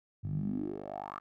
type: tone with band-pass filter sweep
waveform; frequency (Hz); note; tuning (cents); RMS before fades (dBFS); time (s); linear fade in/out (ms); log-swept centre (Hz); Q
10% pulse; 49.55; G1; +19; -37; 0.23-1.2; 20; 110 to 1300; 5.9
effects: none